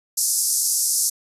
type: band-pass noise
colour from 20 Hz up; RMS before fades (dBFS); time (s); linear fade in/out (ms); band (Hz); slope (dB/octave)
white; -21; 0.17-1.1; 10; 5100 to 12000; 48
effects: resampled to 32000 Hz